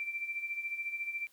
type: tone with tremolo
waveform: sine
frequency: 2349 Hz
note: D7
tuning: in tune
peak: -32 dBFS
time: 0-1.27 s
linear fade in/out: 0 ms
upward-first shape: sine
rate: 14 Hz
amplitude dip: 65%
effects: white hiss -66 dBFS RMS until 1.32 s